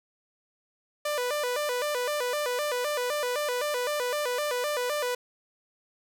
sawtooth tone with vibrato, 541 Hz, C#5, 42 cents flat, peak -23 dBFS, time 1.05-5.15 s, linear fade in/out 5 ms, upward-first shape square, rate 3.9 Hz, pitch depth 160 cents each way, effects none

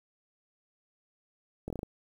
slowing click train, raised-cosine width 2 ms, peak -23 dBFS, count 6, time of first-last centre 1.68-1.831 s, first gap 22 ms, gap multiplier 1.16, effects 9-bit

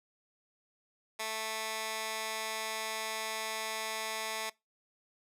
15% pulse tone with high-pass filter, 220 Hz, A3, in tune, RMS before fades -37 dBFS, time 1.19-4.5 s, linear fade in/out 10 ms, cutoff 1000 Hz, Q 0.56, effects noise-tail reverb RT60 0.2 s tail -22 dB re dry + resampled to 32000 Hz

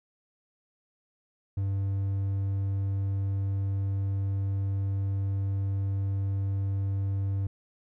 triangle tone, 98 Hz, G2, in tune, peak -24 dBFS, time 1.57-7.47 s, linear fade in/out 5 ms, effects none

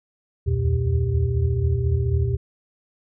sine tone cluster, 69.8 / 79.9 / 84 / 120.2 / 394.4 Hz, C#2 / D#2 / E2 / B2 / G4, +13 / +47 / +33 / -46 / +11 cents, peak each -28 / -28 / -22 / -22 / -30 dBFS, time 0.46-2.37 s, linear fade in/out 20 ms, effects none

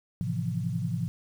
sine chord, F major seventh, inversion first, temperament just, 109.13 / 130.96 / 163.7 / 174.61 Hz, A2 / C3 / E3 / F3, -14 / +2 / -12 / 0 cents, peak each -33 dBFS, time 0.21-1.08 s, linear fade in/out 0 ms, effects 9-bit

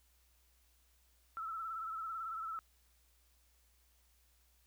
sine tone with vibrato, 1318.5 Hz, E6, in tune, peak -39 dBFS, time 1.37-2.59 s, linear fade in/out 0 ms, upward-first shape sine, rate 18 Hz, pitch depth 53 cents each way, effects added 60 Hz sine -70 dBFS peak until 4.66 s + white hiss -73 dBFS RMS until 4.66 s

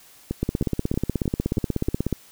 two click trains, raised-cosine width 3 ms, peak -12 / -9 dBFS, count 6 / 29, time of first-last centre 0.31-1.887 / 0.43-2.127 s, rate 3.17 / 16.5 Hz, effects white hiss -51 dBFS RMS until 2.31 s

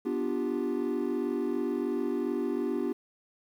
triangle chord, G dominant seventh, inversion first, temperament equal, 246.9 / 293.7 / 349.2 / 392 Hz, B3 / D4 / F4 / G4, 0 / 0 / 0 / 0 cents, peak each -31 dBFS, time 0.05-2.93 s, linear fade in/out 10 ms, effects tanh soft clip ceiling -18 dBFS + 10-bit

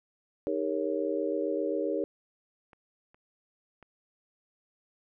sine chord, Eb dominant seventh, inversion none, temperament equal with one note detuned, 311.1 / 399.1 / 466.2 / 554.4 Hz, Eb4 / G4 / Bb4 / Db5, 0 / +31 / 0 / 0 cents, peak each -33 dBFS, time 0.47-2.04 s, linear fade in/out 0 ms
clicks, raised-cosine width 0.5 ms, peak -39 / -42 / -36 dBFS, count 3, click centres 2.732 / 3.145 / 3.827 s
effects none

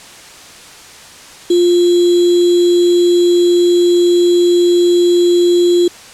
sine tone with sample-and-hold, 350.5 Hz, F4, 6 cents sharp, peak -7 dBFS, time 1.5-5.88 s, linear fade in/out 5 ms, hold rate 3675 Hz, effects white hiss -36 dBFS RMS until 6.13 s + low-pass 8000 Hz 12 dB/octave

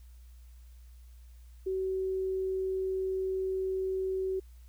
sine tone, 378.6 Hz, F#4, 40 cents sharp, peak -29 dBFS, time 1.66-4.4 s, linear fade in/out 10 ms, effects added 60 Hz sine -49 dBFS peak until 4.68 s + white hiss -68 dBFS RMS until 4.68 s

